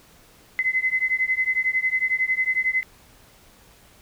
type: beating tone pair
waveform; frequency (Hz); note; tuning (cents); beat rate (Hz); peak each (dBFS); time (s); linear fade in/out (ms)
sine; 2037 / 2048; C7 / C7; -47 / -38; 11; -23; 0.59-2.83; 0
effects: pink hiss -53 dBFS RMS until 4.01 s